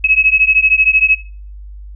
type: beating tone pair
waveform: sine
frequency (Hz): 2562 / 2575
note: E7 / E7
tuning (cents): -50 / -41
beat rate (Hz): 13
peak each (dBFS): -12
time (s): 0.04-1.15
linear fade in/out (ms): 5
effects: noise-tail reverb RT60 0.4 s tail -19 dB re dry + added 50 Hz sine -29 dBFS peak until 1.95 s